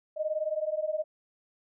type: beating tone pair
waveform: sine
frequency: 609 / 628 Hz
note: D#5 / D#5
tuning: -37 / +16 cents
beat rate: 19 Hz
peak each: -31 dBFS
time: 0.16-1.04 s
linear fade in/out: 20 ms
effects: none

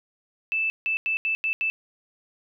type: tone bursts at uneven times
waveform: sine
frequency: 2637 Hz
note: E7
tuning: in tune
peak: -22 dBFS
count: 6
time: 0.52-0.7 / 0.86-0.97 / 1.06-1.17 / 1.25-1.35 / 1.44-1.53 / 1.61-1.7 s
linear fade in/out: 0 ms
effects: none

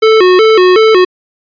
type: tone with vibrato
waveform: square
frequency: 401.3 Hz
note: G4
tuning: 41 cents sharp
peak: -4 dBFS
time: 0.02-1.05 s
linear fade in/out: 10 ms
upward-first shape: square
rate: 2.7 Hz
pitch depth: 160 cents each way
effects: resampled to 11025 Hz

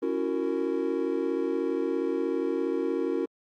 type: chord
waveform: triangle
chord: F# dominant seventh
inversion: second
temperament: just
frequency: 277.5 / 333 / 370 / 462.5 Hz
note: C#4 / E4 / F#4 / A#4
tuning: +2 / +18 / 0 / -14 cents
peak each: -30 / -29 / -29 / -29 dBFS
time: 0.02-3.26 s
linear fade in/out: 10 ms
effects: Opus 32 kbps

